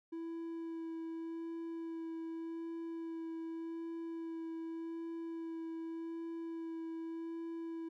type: tone with vibrato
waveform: triangle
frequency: 329.6 Hz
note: E4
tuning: in tune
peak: -38 dBFS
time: 0.12-7.89 s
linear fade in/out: 10 ms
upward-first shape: sine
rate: 0.85 Hz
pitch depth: 12 cents each way
effects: none